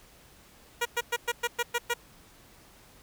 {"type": "tone bursts", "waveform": "10% pulse", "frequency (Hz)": 476.5, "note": "A#4", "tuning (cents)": 38, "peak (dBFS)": -17, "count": 8, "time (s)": [0.81, 1.94], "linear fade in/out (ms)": 10, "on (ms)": 45, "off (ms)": 110, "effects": ["pink hiss -56 dBFS RMS until 3.02 s"]}